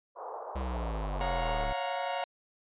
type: band-pass noise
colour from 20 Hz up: white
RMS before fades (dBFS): -41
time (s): 0.15-1.69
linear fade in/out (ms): 50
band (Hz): 430 to 1100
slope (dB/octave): 48
type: exponential sweep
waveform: square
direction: down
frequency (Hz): 67.7 to 34.64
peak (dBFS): -33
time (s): 0.55-1.73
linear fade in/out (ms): 10
type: chord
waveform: 40% pulse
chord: Gb major seventh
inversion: second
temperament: equal with one note detuned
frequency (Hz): 554.4 / 698.5 / 729.8 / 932.3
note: Db5 / F5 / Gb5 / Bb5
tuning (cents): 0 / 0 / -24 / 0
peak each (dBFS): -36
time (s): 1.21-2.24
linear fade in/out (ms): 0
effects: resampled to 8000 Hz